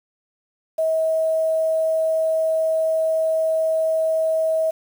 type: tone with quantisation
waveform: sine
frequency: 641 Hz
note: E5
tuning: 49 cents flat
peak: -17 dBFS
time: 0.78-4.71 s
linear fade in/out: 10 ms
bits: 7
effects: none